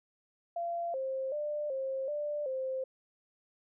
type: tone with pitch steps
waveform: sine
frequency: 685 / 530 / 595 / 533 / 591 / 524 Hz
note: F5 / C5 / D5 / C5 / D5 / C5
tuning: -34 / +22 / +22 / +32 / +11 / +2 cents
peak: -32 dBFS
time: 0.56-2.84 s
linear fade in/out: 5 ms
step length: 380 ms
effects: none